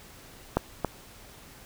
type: clicks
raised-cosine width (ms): 1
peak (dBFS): -8 / -11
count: 2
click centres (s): 0.57 / 0.847
effects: pink hiss -50 dBFS RMS until 1.65 s